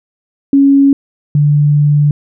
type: tone pair in turn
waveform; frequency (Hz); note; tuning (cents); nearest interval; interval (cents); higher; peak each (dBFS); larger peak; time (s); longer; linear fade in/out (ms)
sine; 277.2 / 146.84; C#4 / D3; 0 / 0; major seventh; 1100; first; -4 / -6; first; 0.53-0.93 / 1.35-2.11; second; 2
effects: none